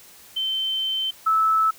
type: tone pair in turn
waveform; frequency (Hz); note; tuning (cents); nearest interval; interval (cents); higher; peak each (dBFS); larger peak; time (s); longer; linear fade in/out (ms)
sine; 3092 / 1307.2; G7 / E6; -24 / -15; octave + minor third; 1491; first; -22 / -16; second; 0.36-1.11 / 1.26-1.71; first; 10
effects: white hiss -48 dBFS RMS until 1.78 s

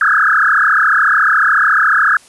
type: tone with frequency modulation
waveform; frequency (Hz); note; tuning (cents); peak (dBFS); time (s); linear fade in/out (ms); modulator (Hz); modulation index
sine; 1482; F#6; +2; -8; 0.01-2.17; 2; 34; 6.7
effects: white hiss -44 dBFS RMS until 2.28 s + resampled to 24000 Hz

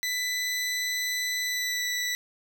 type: tone with pitch glide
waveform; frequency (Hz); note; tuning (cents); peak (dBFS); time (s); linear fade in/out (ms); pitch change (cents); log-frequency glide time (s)
20% pulse; 1993 to 1971.2; B6 to B6; +15 to -4; -22; 0.03-2.15; 0; -19; 1.41-1.84
effects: none

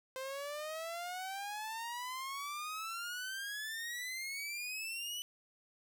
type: exponential sweep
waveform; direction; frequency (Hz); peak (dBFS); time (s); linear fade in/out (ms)
sawtooth; up; 518 to 2992; -36; 0.16-5.22; 0
effects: none

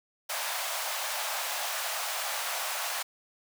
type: high-pass noise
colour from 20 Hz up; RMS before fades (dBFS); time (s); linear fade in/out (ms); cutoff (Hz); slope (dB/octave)
pink; -33; 0.29-3.03; 10; 600; 48
effects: none

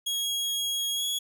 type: tone with pitch glide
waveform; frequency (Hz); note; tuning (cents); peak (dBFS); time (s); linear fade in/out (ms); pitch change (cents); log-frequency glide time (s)
sawtooth; 3301 to 3351; G#7 to G#7; -11 to +15; -24; 0.06-1.19; 10; +26; 0.95-1.04
effects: none

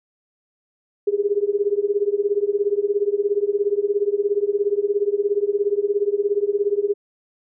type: tone with tremolo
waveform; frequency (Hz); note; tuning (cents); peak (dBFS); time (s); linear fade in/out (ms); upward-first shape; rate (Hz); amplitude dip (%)
sine; 407.5; G#4; -33; -13; 1.07-6.94; 5; triangle; 17; 100
effects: none

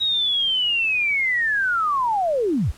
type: linear sweep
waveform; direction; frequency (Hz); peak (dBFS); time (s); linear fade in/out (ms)
sine; down; 3829 to 43.47; -18; 0-2.72; 20
effects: pink hiss -48 dBFS RMS until 2.77 s + low-pass 11000 Hz 12 dB/octave

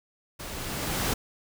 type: noise with level ramp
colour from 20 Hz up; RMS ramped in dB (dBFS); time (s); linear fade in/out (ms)
pink; -39 to -26; 0.39-1.14; 10
effects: none

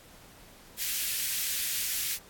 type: high-pass noise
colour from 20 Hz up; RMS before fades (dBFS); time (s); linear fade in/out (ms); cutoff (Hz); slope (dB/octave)
white; -31; 0.77-2.19; 50; 1800; 24
effects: pink hiss -54 dBFS RMS until 2.29 s + AAC 64 kbps

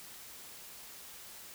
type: silence
effects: white hiss -50 dBFS RMS until 1.54 s

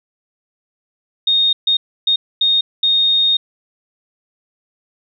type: tone bursts at uneven times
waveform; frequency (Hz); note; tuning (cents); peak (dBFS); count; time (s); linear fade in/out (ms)
sine; 3700; A#7; -14; -11; 5; 1.27-1.53 / 1.67-1.77 / 2.07-2.16 / 2.41-2.61 / 2.83-3.37; 5
effects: none

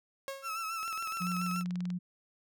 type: tone with exponential decay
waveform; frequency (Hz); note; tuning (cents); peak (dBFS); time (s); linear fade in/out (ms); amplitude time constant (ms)
sawtooth; 545; C#5; -29; -31; 0.28-0.65; 0; 79
type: tone with vibrato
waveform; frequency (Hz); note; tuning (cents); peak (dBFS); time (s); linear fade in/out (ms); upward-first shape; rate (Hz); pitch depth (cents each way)
35% pulse; 1318.5; E6; 0; -33; 0.42-1.64; 50; sine; 7.1; 50
type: click train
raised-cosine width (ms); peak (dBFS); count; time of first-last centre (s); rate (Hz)
0.2; -30; 23; 0.83-1.903; 20.5
type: tone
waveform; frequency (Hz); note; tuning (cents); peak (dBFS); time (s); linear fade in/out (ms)
sine; 178.5; F3; +38; -32; 1.2-1.99; 20
effects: none

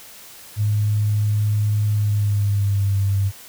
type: tone with pitch glide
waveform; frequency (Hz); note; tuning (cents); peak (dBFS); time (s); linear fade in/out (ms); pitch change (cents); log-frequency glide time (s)
sine; 105.1 to 98.63; G#2 to G2; +21 to +11; -16; 0.56-3.32; 50; -110; 1.92-2.96
effects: white hiss -42 dBFS RMS until 3.48 s

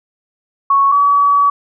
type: tone pair in turn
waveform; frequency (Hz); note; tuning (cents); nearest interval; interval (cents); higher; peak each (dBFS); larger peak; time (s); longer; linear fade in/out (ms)
sine; 1108 / 1138.5; C#6 / C#6; -1 / +46; unison; 47; second; -8 / -8; neither; 0.7-0.92 / 0.92-1.5; second; 5
effects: none

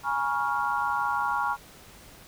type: chord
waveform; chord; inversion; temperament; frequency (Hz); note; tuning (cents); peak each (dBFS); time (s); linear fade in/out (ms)
sine; Bb minor seventh; third; equal with one note detuned; 830.6 / 956.9 / 1108.7 / 1396.9; Ab5 / Bb5 / Db6 / F6; 0 / +45 / 0 / 0; -30; 0.03-1.57; 50
effects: pink hiss -50 dBFS RMS until 2.27 s

